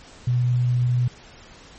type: tone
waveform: sine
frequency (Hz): 123.1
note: B2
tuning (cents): -5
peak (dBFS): -17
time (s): 0.27-1.08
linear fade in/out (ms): 5
effects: pink hiss -46 dBFS RMS until 1.78 s + MP3 32 kbps